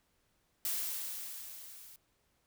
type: noise with level ramp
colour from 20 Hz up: blue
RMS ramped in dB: -34 to -54 dBFS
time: 0.65-1.96 s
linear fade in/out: 2 ms
effects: pink hiss -75 dBFS RMS until 2.46 s